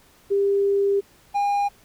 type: tone pair in turn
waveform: sine / triangle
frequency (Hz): 398.6 / 810.2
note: G4 / G#5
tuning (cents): +29 / -43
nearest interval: octave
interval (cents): 1228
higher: second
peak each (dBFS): -17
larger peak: neither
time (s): 0.3-1.01 / 1.34-1.69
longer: first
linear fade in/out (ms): 20
effects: pink hiss -55 dBFS RMS until 1.84 s